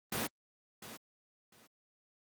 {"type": "noise with echo", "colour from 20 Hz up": "pink", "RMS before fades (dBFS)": -34, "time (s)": [0.12, 0.27], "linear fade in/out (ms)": 5, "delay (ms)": 700, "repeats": 2, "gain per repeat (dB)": -14, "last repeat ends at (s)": 1.67, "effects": ["high-pass 150 Hz 12 dB/octave", "Opus 24 kbps"]}